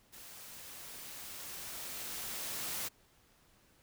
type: noise with level ramp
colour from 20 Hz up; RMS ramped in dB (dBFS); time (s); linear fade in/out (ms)
white; -52 to -38; 0.12-2.89; 20
effects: pink hiss -67 dBFS RMS until 3.82 s